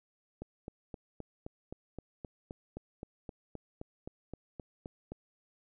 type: click train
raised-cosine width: 2 ms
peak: -28 dBFS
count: 19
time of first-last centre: 0.42-5.12 s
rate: 3.83 Hz
effects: none